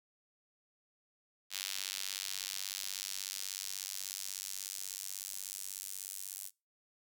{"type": "tone with high-pass filter sweep", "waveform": "sawtooth", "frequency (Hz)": 96.4, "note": "G2", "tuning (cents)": -28, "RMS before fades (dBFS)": -42, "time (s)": [1.5, 6.51], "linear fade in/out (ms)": 50, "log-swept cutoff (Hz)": [3600, 8700], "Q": 1.1, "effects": ["noise-tail reverb RT60 0.3 s tail -26 dB re dry"]}